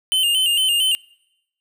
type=tone with vibrato; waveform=square; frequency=2938 Hz; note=F#7; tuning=13 cents flat; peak=-16 dBFS; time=0.12-0.95 s; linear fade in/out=0 ms; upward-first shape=square; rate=4.4 Hz; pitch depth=70 cents each way; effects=noise-tail reverb RT60 0.9 s tail -26 dB re dry